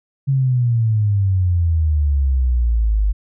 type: exponential sweep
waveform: sine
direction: down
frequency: 138.59 to 49.47 Hz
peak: -13 dBFS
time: 0.27-3.13 s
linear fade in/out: 20 ms
effects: none

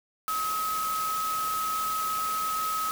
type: tone in noise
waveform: sine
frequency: 1278 Hz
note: D#6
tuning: 46 cents sharp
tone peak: -27 dBFS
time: 0.28-2.91 s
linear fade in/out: 0 ms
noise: white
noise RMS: -36 dBFS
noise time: 0.28-2.91 s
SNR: +6 dB
effects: none

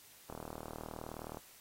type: click train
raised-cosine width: 1 ms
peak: -30 dBFS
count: 43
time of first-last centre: 0.3-1.371 s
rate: 39.2 Hz
effects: white hiss -59 dBFS RMS until 1.6 s + AAC 48 kbps

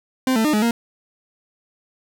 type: tone with pitch steps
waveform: 40% pulse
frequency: 259.3 / 221.8 / 303.7 / 211.8 / 233.4 Hz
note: C4 / A3 / D#4 / G#3 / A#3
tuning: -15 / +14 / -42 / +34 / +2 cents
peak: -15 dBFS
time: 0.27-0.71 s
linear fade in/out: 2 ms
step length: 88 ms
effects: none

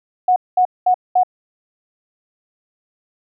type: tone bursts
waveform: sine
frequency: 732 Hz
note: F#5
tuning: 19 cents flat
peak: -10 dBFS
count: 4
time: 0.28-1.234 s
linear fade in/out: 5 ms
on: 81 ms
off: 210 ms
effects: none

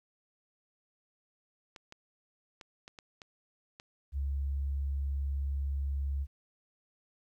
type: clicks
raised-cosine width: 0.2 ms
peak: -30 dBFS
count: 7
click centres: 1.762 / 1.924 / 2.612 / 2.879 / 2.988 / 3.218 / 3.799 s
type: tone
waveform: sine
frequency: 69.4 Hz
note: C#2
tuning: 3 cents sharp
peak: -30 dBFS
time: 4.12-6.27 s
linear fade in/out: 50 ms
effects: 12-bit

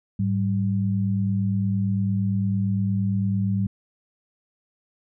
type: tone pair together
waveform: sine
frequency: 104.83 / 193.6 Hz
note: G#2 / G3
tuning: +17 / -21 cents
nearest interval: major seventh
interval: 1062 cents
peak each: -23 / -23 dBFS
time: 0.19-3.67 s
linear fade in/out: 5 ms
effects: none

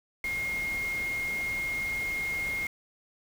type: tone in noise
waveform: sine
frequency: 2140 Hz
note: C7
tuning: 38 cents sharp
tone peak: -29 dBFS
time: 0.24-2.67 s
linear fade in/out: 2 ms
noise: pink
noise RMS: -42 dBFS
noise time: 0.24-2.67 s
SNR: +10 dB
effects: none

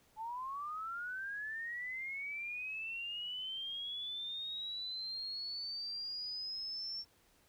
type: linear sweep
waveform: sine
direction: up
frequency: 857 to 5460 Hz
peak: -39 dBFS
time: 0.16-7.05 s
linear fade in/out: 50 ms
effects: pink hiss -69 dBFS RMS until 7.48 s

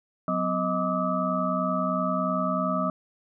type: tone cluster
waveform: sine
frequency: 183.2 / 253.5 / 627 / 1171 / 1274 Hz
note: F#3 / B3 / D#5 / D6 / D#6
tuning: -17 / +45 / +13 / -5 / +41 cents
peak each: -29 / -31 / -29 / -30 / -31 dBFS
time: 0.28-2.9 s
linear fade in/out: 2 ms
effects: none

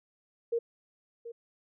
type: tone with echo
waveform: sine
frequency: 466.2 Hz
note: A#4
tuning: in tune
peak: -26 dBFS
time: 0.52-0.59 s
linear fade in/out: 10 ms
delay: 730 ms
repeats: 1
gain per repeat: -13 dB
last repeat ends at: 1.32 s
effects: none

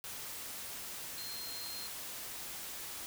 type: tone in noise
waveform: sine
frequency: 4186 Hz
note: C8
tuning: in tune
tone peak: -44 dBFS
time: 1.18-1.87 s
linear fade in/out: 0 ms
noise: white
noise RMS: -44 dBFS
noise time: 0.04-3.06 s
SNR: -3 dB
effects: none

